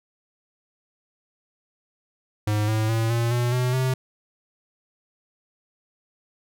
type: tone with pitch steps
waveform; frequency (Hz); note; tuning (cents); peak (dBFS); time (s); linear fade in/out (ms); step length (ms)
square; 105.5 / 109.22 / 113.07 / 117.06 / 121.19 / 125.46 / 129.89; G#2 / A2 / A2 / A#2 / B2 / B2 / C3; +28 / -12 / +48 / +8 / -32 / +28 / -12; -21; 2.47-3.94; 5; 210
effects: none